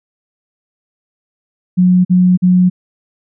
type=tone bursts; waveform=sine; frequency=181.5 Hz; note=F#3; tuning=33 cents flat; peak=-6 dBFS; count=3; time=1.77-2.7 s; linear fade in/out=20 ms; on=280 ms; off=45 ms; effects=none